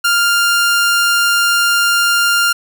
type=tone; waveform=sawtooth; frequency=1399 Hz; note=F6; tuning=3 cents sharp; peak=-7 dBFS; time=0.04-2.53 s; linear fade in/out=10 ms; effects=none